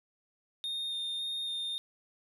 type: tone with vibrato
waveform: triangle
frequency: 3661 Hz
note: A#7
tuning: 32 cents flat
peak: -32 dBFS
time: 0.64-1.78 s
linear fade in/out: 0 ms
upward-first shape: square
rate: 1.8 Hz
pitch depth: 9 cents each way
effects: none